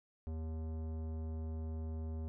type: tone with tanh clipping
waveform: sine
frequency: 79.7 Hz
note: D#2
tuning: 42 cents sharp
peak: -40 dBFS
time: 0.27-2.28 s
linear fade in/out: 0 ms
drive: 16 dB
effects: none